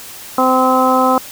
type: harmonic tone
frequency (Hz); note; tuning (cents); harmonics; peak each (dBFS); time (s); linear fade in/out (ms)
258.2; C4; -23; 1 / 2 / 3 / 4 / 5; -16 / -16 / -16 / -16 / -16; 0.38-1.18; 2
effects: white hiss -33 dBFS RMS until 1.31 s